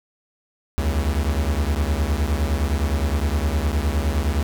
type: beating tone pair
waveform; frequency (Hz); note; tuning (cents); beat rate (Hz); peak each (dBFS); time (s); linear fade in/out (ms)
45% pulse; 69.8 / 79.5; C#2 / D#2; +13 / +38; 9.7; -21 / -23; 0.78-4.43; 0
effects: none